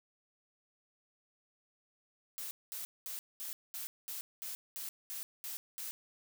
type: noise bursts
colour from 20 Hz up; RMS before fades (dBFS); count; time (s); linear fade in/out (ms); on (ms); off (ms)
blue; -42; 11; 2.38-5.91; 0; 130; 210
effects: none